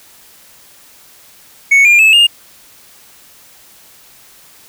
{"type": "tone with pitch steps", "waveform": "triangle", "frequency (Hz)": [2217, 2404, 2606, 2826], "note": ["C#7", "D7", "E7", "F7"], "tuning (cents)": [0, 40, -20, 20], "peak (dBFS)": -3, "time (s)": [1.71, 2.27], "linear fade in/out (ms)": 10, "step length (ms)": 140, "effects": ["white hiss -43 dBFS RMS until 4.68 s"]}